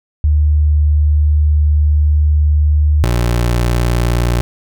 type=tone pair in turn; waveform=sine / 25% pulse; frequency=74.9 / 59.45 Hz; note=D2 / A#1; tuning=+35 / +35 cents; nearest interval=major third; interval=400 cents; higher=first; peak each=-8 dBFS; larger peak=neither; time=0.24-3.04 / 3.04-4.41 s; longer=first; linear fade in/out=0 ms; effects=none